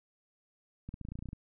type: clicks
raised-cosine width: 5 ms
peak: -29 dBFS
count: 12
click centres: 0.89 / 0.941 / 1.013 / 1.051 / 1.087 / 1.12 / 1.155 / 1.19 / 1.225 / 1.257 / 1.288 / 1.331 s
effects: none